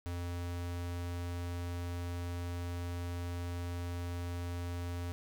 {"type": "tone", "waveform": "square", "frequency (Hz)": 87.31, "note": "F2", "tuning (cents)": 0, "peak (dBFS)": -37, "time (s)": [0.06, 5.12], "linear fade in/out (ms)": 0, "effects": []}